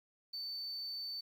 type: tone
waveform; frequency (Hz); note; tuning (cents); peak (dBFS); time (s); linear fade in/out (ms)
sine; 4533; C#8; +38; -37; 0.33-1.21; 10
effects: tanh soft clip ceiling -38 dBFS + 11-bit